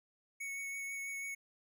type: tone with vibrato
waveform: square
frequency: 2217 Hz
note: C#7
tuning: in tune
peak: -40 dBFS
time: 0.4-1.35 s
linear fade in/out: 10 ms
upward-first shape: triangle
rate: 6.1 Hz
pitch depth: 14 cents each way
effects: none